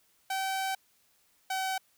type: tone pair in turn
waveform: sawtooth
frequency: 769 / 761 Hz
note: G5 / F#5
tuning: -33 / +48 cents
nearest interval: unison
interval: 19 cents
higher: first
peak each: -26 dBFS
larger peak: neither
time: 0.3-0.75 / 1.5-1.78 s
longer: first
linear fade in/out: 5 ms
effects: white hiss -68 dBFS RMS until 1.97 s